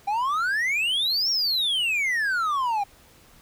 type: exponential two-way sweep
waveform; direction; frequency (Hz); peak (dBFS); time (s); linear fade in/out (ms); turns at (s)
triangle; up then down; 784 to 5640 to 784; -20; 0.07-2.84; 10; 1.3
effects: pink hiss -54 dBFS RMS until 3.41 s